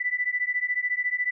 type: beating tone pair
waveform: sine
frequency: 1975.5 / 1989.5 Hz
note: B6 / B6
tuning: 0 / +12 cents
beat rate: 14 Hz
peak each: -27 dBFS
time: 0-1.31 s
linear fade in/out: 10 ms
effects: none